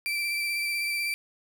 35% pulse tone with vibrato, 2341 Hz, D7, 6 cents flat, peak -25 dBFS, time 0.06-1.14 s, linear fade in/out 0 ms, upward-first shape square, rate 16 Hz, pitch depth 15 cents each way, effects none

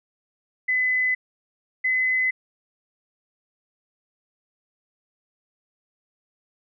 sine tone pair in turn, 2014 / 2027 Hz, B6 / B6, +33 / +45 cents, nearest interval unison, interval 12 cents, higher second, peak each -19 dBFS, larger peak neither, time 0.68-1.15 / 1.84-2.31 s, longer neither, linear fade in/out 10 ms, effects none

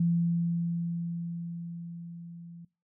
sine tone with level ramp, 170 Hz, F3, 46 cents flat, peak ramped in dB -22 to -44 dBFS, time 0-2.65 s, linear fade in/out 5 ms, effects noise-tail reverb RT60 0.3 s tail -22 dB re dry

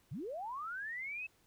sine linear sweep, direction up, 100.7 to 2628 Hz, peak -39 dBFS, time 0.11-1.27 s, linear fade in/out 10 ms, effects pink hiss -70 dBFS RMS until 1.46 s

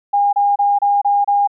sine tone bursts, 811 Hz, G#5, 41 cents flat, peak -11 dBFS, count 6, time 0.13-1.475 s, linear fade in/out 10 ms, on 200 ms, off 29 ms, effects none

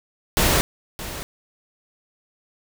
pink noise with echo, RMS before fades -18 dBFS, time 0.37-0.61 s, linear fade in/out 0 ms, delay 620 ms, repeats 1, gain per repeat -14 dB, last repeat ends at 1.23 s, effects none

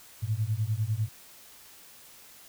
sine beating tone pair, 103.83 / 113.83 Hz, G#2 / A#2, 0 / -41 cents, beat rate 10 Hz, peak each -29 dBFS, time 0.22-1.09 s, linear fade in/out 20 ms, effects white hiss -52 dBFS RMS until 2.48 s

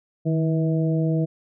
harmonic tone with a mistuned harmonic, 161.6 Hz, E3, 34 cents flat, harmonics 1 / 2 / 3 / 4, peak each -20 / -26 / -30 / -32 dBFS, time 0.25-1.26 s, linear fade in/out 20 ms, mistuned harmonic 1, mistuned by -41 cents, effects none

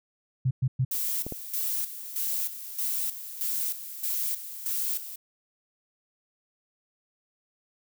sine tone bursts, 129.4 Hz, C3, 19 cents flat, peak -21 dBFS, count 3, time 0.45-0.85 s, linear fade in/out 10 ms, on 60 ms, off 110 ms
violet noise with tremolo, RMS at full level -29 dBFS, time 0.91-5.16 s, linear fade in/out 5 ms, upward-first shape square, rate 1.6 Hz, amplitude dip 70%
clicks, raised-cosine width 2 ms, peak -21 dBFS, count 2, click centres 1.266 / 1.323 s
effects none

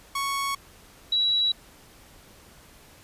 sawtooth / sine tone pair in turn, 1108.7 / 3904 Hz, C#6 / B7, 0 / -21 cents, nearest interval octave + minor seventh, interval 2179 cents, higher second, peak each -22 / -20 dBFS, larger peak second, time 0.15-0.55 / 1.12-1.52 s, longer neither, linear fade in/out 5 ms, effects pink hiss -52 dBFS RMS until 3.03 s + resampled to 32000 Hz

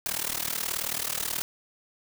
white noise with amplitude modulation, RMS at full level -27 dBFS, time 0.06-1.42 s, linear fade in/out 0 ms, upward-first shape sine, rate 38.6 Hz, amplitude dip 90%, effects none

